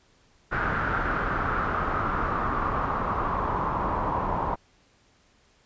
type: noise with low-pass filter sweep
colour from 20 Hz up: pink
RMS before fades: -27 dBFS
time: 0.51-4.56 s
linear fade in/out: 20 ms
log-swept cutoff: 1500 to 960 Hz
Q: 4.7
effects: pink hiss -62 dBFS RMS until 5.65 s + resampled to 16000 Hz